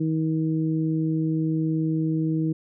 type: harmonic tone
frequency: 158.9 Hz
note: D#3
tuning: 37 cents sharp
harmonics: 1 / 2 / 3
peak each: -24 / -24 / -38 dBFS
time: 0-2.53 s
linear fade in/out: 10 ms
effects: none